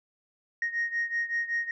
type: beating tone pair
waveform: sine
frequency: 1864.7 / 1870 Hz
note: A#6 / A#6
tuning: 0 / +5 cents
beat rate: 5.3 Hz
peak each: -28 / -31 dBFS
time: 0.62-1.71 s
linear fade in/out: 2 ms
effects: tanh soft clip ceiling -22 dBFS